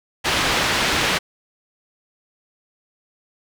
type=low-pass noise; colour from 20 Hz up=white; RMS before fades=-20 dBFS; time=0.24-1.19 s; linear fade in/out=20 ms; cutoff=3400 Hz; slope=12 dB/octave; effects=none